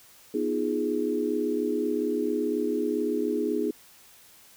sine chord, F half-diminished seventh, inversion second, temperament equal with one note detuned, 246.9 / 311.1 / 349.2 / 416.5 Hz, Cb4 / Eb4 / F4 / Ab4, 0 / 0 / 0 / +5 cents, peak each -31 / -29 / -33 / -28 dBFS, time 0.34-3.71 s, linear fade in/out 5 ms, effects white hiss -54 dBFS RMS until 4.56 s

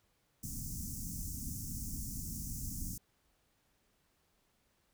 pink band-stop noise, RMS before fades -41 dBFS, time 0.43-2.98 s, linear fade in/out 5 ms, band 270 to 5700 Hz, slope 48 dB/octave, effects pink hiss -75 dBFS RMS until 4.93 s

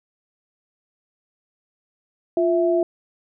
sine tone pair together, 349.3 / 659.3 Hz, F4 / E5, 0 / 0 cents, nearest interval major seventh, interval 1100 cents, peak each -18 / -20 dBFS, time 2.37-2.83 s, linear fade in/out 2 ms, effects none

